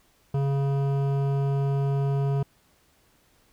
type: tone with hard clipping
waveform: sine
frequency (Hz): 138.7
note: C#3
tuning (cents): +1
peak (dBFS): -24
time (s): 0.34-2.43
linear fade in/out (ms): 5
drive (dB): 13
effects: pink hiss -63 dBFS RMS until 3.52 s